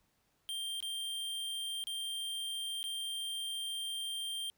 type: tone with dropouts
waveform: square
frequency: 3173 Hz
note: G7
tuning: 20 cents sharp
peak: -37 dBFS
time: 0.49-4.5 s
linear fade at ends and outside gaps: 0 ms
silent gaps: 0.804-0.826 / 1.84-1.87 / 2.83-2.84 s
effects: pink hiss -75 dBFS RMS until 4.57 s